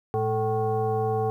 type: tone with frequency modulation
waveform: sine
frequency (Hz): 440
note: A4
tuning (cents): 0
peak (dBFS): -22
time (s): 0.14-1.3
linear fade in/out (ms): 0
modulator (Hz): 327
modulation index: 1.2
effects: 10-bit